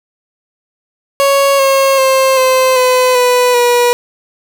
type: tone with pitch steps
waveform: 30% pulse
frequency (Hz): 554.4 / 542.1 / 530 / 518.2 / 506.6 / 495.3 / 484.3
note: C#5 / C#5 / C5 / C5 / B4 / B4 / B4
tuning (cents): 0 / -39 / +22 / -17 / +44 / +5 / -34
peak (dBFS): -5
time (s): 1.2-3.93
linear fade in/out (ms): 0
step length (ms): 390
effects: none